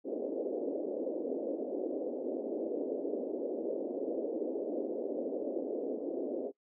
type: band-pass noise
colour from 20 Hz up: white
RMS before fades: -36 dBFS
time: 0.04-6.52 s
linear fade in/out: 50 ms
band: 260 to 560 Hz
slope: 48 dB/octave
effects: noise-tail reverb RT60 0.1 s tail -22 dB re dry